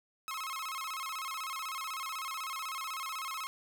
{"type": "tone with vibrato", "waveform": "sawtooth", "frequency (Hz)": 1174.7, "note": "D6", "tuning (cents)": 0, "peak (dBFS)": -33, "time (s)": [0.28, 3.47], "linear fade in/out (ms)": 0, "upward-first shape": "square", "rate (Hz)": 16, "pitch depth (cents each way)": 160, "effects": []}